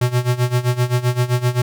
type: tone with tremolo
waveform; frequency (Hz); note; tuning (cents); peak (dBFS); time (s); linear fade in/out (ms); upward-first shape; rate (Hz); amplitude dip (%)
square; 123.47; B2; 0; -13; 0.01-1.62; 5; sine; 7.7; 85
effects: none